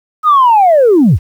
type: linear sweep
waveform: sine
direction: down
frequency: 1277 to 55 Hz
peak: -3 dBFS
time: 0.23-1.19 s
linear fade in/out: 50 ms
effects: tanh soft clip ceiling -1 dBFS + 7-bit